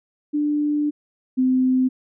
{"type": "tone pair in turn", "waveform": "sine", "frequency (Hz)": [295.9, 257.3], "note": ["D4", "C4"], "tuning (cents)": [13, -29], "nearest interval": "major second", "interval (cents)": 242, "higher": "first", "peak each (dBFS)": [-18, -15], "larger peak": "second", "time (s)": [[0.33, 0.91], [1.37, 1.89]], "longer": "first", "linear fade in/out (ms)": 20, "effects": []}